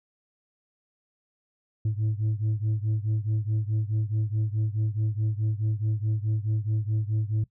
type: beating tone pair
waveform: sine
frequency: 106.5 / 111.2 Hz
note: G#2 / A2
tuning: +44 / +19 cents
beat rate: 4.7 Hz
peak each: -24 / -26 dBFS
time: 1.85-7.44 s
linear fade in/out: 5 ms
effects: noise-tail reverb RT60 0.1 s tail -19 dB re dry + tanh soft clip ceiling -21 dBFS